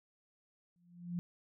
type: tone with exponential growth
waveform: sine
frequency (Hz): 174.61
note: F3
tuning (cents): 0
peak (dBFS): -32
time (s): 0.76-1.19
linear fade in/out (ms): 0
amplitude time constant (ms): 93
effects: none